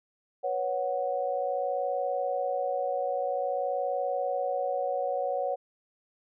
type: chord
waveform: sine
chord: B suspended second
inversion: none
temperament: equal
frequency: 493.9 / 554.4 / 740 Hz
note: B4 / C#5 / F#5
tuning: 0 / 0 / 0 cents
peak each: -34 / -30 / -31 dBFS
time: 0.43-5.56 s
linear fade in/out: 20 ms
effects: none